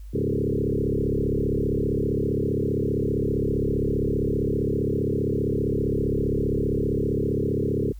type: tone with frequency modulation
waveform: sine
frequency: 261.6 Hz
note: C4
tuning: in tune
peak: -21 dBFS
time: 0.13-7.93 s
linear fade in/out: 20 ms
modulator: 35.2 Hz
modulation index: 5.4
effects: added 50 Hz sine -36 dBFS peak until 7.99 s + white hiss -62 dBFS RMS until 7.99 s